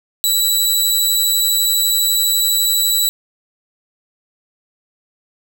15% pulse tone, 3939 Hz, B7, 5 cents flat, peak -6 dBFS, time 0.24-3.09 s, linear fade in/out 0 ms, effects none

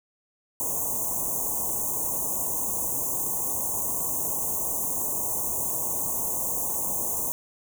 white band-stop noise, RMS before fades -28 dBFS, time 0.6-7.32 s, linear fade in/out 0 ms, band 1100 to 6200 Hz, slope 96 dB/octave, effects none

